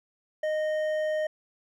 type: tone with hard clipping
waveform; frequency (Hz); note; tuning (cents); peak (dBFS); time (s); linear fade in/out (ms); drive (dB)
sine; 618; D#5; -12; -27; 0.43-1.27; 5; 7
effects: none

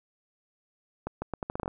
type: accelerating click train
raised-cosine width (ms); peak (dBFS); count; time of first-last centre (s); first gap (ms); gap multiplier
1; -18; 10; 1.07-1.679; 150; 0.78
effects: none

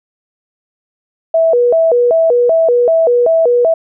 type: tone with vibrato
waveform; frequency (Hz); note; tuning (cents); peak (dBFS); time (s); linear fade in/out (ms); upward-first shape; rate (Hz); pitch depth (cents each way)
sine; 563; C#5; +27; -7; 1.34-3.74; 5; square; 2.6; 260
effects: none

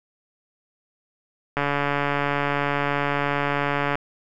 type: click train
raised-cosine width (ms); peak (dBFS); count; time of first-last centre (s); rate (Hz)
0.5; -8; 342; 1.57-3.955; 143
effects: none

